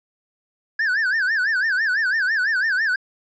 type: tone with vibrato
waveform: triangle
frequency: 1638 Hz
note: G#6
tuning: 24 cents flat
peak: -16 dBFS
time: 0.79-2.96 s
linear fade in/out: 5 ms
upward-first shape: sine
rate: 6 Hz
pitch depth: 190 cents each way
effects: resampled to 16000 Hz